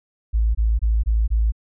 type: tone bursts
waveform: sine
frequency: 55 Hz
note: A1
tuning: in tune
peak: -15 dBFS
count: 5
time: 0.33-1.522 s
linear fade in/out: 20 ms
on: 220 ms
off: 23 ms
effects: none